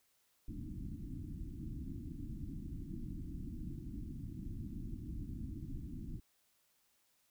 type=low-pass noise; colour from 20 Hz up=pink; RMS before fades=-44 dBFS; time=0.48-6.2 s; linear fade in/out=5 ms; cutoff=330 Hz; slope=96 dB/octave; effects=white hiss -75 dBFS RMS until 7.3 s